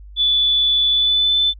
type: tone with pitch glide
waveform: sine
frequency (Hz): 3466 to 3518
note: A7 to A7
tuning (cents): -27 to -1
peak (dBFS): -13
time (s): 0.16-1.54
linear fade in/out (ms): 50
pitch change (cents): +26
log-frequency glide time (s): 0.91-1.36
effects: added 50 Hz sine -36 dBFS peak until 1.59 s